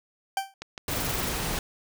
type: tone with exponential decay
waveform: 40% pulse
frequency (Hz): 780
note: G5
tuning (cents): -9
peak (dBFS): -21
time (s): 0.37-0.54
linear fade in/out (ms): 2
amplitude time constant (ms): 36
type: click train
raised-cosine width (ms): 0.2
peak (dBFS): -19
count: 5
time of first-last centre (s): 0.62-1.253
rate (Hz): 6.32
type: noise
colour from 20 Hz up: pink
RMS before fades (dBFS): -30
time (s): 0.88-1.59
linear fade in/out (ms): 2
type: noise bursts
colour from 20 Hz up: violet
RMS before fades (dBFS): -33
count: 9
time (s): 0.91-1.295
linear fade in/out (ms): 2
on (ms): 25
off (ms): 20
effects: none